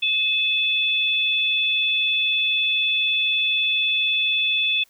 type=tone pair together; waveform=sine; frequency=2584 / 3468 Hz; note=E7 / A7; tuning=-35 / -26 cents; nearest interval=perfect fourth; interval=509 cents; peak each=-21 dBFS; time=0.02-4.84 s; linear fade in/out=10 ms; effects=white hiss -59 dBFS RMS until 4.89 s